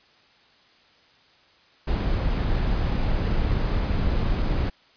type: noise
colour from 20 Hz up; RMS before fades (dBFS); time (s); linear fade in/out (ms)
brown; -23; 1.87-4.7; 10
effects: white hiss -57 dBFS RMS until 4.96 s + resampled to 11025 Hz